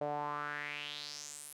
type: tone with band-pass filter sweep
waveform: sawtooth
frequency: 146.83 Hz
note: D3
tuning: in tune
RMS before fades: -41 dBFS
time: 0.01-1.53 s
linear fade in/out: 5 ms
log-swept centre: 590 to 11000 Hz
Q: 4.2
effects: none